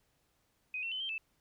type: tone with pitch steps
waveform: sine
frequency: 2506 / 2709 / 3041 / 3148 / 2635 Hz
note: D#7 / E7 / F#7 / G7 / E7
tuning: +12 / +47 / +47 / +7 / -1 cents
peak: -35 dBFS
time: 0.74-1.18 s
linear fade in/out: 2 ms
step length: 88 ms
effects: pink hiss -75 dBFS RMS until 1.4 s